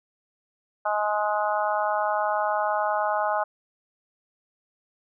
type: harmonic tone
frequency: 209.7 Hz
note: G#3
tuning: 17 cents sharp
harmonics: 3 / 4 / 5 / 6 / 7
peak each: -27 / -26 / -31 / -30 / -33 dBFS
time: 0.85-3.44 s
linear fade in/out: 10 ms
effects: none